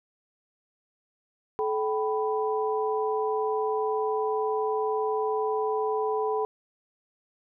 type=tone cluster; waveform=sine; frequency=431.9 / 774 / 990 Hz; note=A4 / G5 / B5; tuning=-32 / -22 / +4 cents; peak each=-26 / -32 / -31 dBFS; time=1.59-6.45 s; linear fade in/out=0 ms; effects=none